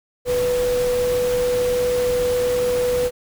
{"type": "tone in noise", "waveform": "sine", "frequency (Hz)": 493.9, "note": "B4", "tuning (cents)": 0, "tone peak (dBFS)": -17, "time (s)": [0.25, 3.11], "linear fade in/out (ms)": 50, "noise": "pink", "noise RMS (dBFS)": -30, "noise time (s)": [0.25, 3.11], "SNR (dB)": 10, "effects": []}